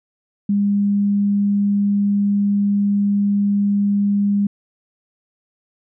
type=tone; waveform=sine; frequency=202.3 Hz; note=G#3; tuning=45 cents flat; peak=-14 dBFS; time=0.49-4.47 s; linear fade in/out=5 ms; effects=none